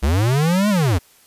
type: linear two-way sweep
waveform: square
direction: up then down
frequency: 62 to 214.4 to 76 Hz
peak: -15 dBFS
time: 0.02-0.99 s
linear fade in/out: 20 ms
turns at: 0.69 s
effects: white hiss -52 dBFS RMS until 1.26 s + resampled to 32000 Hz